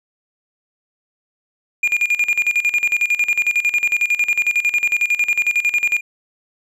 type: tone with tremolo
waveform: triangle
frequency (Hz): 2419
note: D#7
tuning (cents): -49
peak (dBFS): -11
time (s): 1.83-6.01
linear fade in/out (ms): 5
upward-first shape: square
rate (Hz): 11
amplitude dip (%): 80
effects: resampled to 32000 Hz